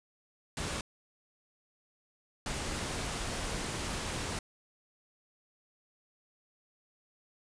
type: noise bursts at uneven times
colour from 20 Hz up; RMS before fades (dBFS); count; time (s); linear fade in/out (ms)
pink; -36; 2; 0.57-0.81 / 2.46-4.39; 2
effects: resampled to 22050 Hz